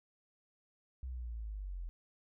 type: linear sweep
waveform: sine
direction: down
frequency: 65.41 to 41.49 Hz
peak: -39 dBFS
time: 1.03-1.89 s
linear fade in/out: 0 ms
effects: none